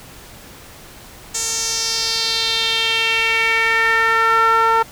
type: tone with band-pass filter sweep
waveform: sawtooth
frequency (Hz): 452.3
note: A4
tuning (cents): +48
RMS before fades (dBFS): -17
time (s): 1.34-4.83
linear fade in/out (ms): 10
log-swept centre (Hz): 7200 to 1100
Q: 3.5
effects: pink hiss -40 dBFS RMS until 4.91 s